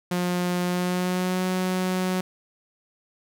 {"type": "tone with pitch glide", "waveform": "sawtooth", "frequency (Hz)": [178.2, 184.59], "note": ["F3", "F#3"], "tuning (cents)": [35, -4], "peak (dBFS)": -19, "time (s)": [0.11, 2.21], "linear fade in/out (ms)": 5, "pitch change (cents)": 61, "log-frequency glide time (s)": [0.65, 1.45], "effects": []}